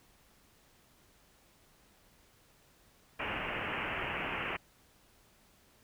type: low-pass noise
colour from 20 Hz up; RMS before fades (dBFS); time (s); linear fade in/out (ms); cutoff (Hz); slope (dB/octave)
white; -37; 3.19-4.57; 10; 2900; 96
effects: pink hiss -65 dBFS RMS until 5.83 s